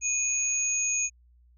sine tone pair together, 2489 / 6645 Hz, D#7 / G#8, 0 / 0 cents, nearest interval octave + perfect fourth, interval 1700 cents, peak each -32 / -25 dBFS, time 0.01-1.1 s, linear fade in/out 50 ms, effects added 60 Hz sine -56 dBFS peak until 1.57 s

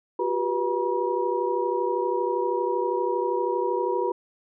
sine tone cluster, 359.1 / 391.7 / 488.4 / 958 Hz, F4 / G4 / B4 / A#5, +48 / -1 / -19 / +47 cents, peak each -28 dBFS, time 0.19-4.12 s, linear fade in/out 5 ms, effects none

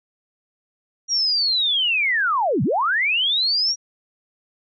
sine linear two-way sweep, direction down then up, 5750 to 108.2 to 5750 Hz, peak -17 dBFS, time 1.08-3.76 s, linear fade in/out 50 ms, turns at 2.63 s, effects none

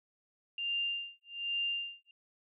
sine tone with tremolo, 2794 Hz, F7, in tune, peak -30 dBFS, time 0.58-2.11 s, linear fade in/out 2 ms, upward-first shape sine, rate 1.2 Hz, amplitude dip 100%, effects none

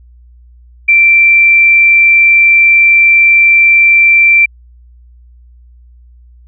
sine tone, 2349 Hz, D7, in tune, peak -3 dBFS, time 0.88-4.46 s, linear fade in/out 10 ms, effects added 60 Hz sine -37 dBFS peak until 6.47 s

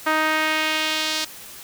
sawtooth tone with band-pass filter sweep, 312.2 Hz, D#4, 6 cents sharp, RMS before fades -22 dBFS, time 0.06-1.25 s, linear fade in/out 10 ms, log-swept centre 1400 to 4600 Hz, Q 1.4, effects white hiss -40 dBFS RMS until 1.63 s

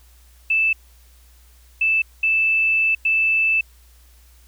sine tone bursts at uneven times, 2637 Hz, E7, in tune, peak -15 dBFS, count 4, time 0.5-0.73 / 1.81-2.02 / 2.23-2.95 / 3.05-3.61 s, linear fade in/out 5 ms, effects added 60 Hz sine -48 dBFS peak until 4.47 s + white hiss -56 dBFS RMS until 4.47 s

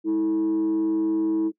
sine tone with frequency modulation, 323.1 Hz, E4, 35 cents flat, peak -18 dBFS, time 0.04-1.52 s, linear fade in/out 50 ms, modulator 117 Hz, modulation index 0.28, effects noise-tail reverb RT60 0.1 s tail -20 dB re dry + tanh soft clip ceiling -18 dBFS

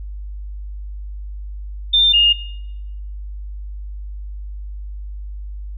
sine tone pair in turn, 3596 / 2835 Hz, A7 / F7, +37 / +25 cents, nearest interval major third, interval 412 cents, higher first, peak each -10 dBFS, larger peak neither, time 1.93-2.13 / 2.13-2.33 s, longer neither, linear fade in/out 10 ms, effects noise-tail reverb RT60 0.9 s tail -19 dB re dry + added 50 Hz sine -27 dBFS peak until 5.77 s

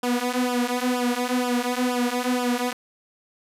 sawtooth tone with flanger, 246.9 Hz, B3, in tune, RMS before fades -24 dBFS, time 0.03-2.73 s, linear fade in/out 5 ms, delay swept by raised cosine 0.47 to 4.77 ms, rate 2.1 Hz, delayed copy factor -0.85, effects resampled to 32000 Hz

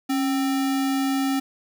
sine tone with sample-and-hold, 272.7 Hz, C#4, 28 cents flat, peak -20 dBFS, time 0.09-1.4 s, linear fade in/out 10 ms, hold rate 1050 Hz, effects none

